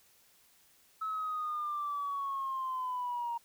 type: linear sweep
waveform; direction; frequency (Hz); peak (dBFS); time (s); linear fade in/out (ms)
sine; down; 1300 to 932.3; -32; 1.01-3.38; 10
effects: tanh soft clip ceiling -28 dBFS + white hiss -65 dBFS RMS until 3.44 s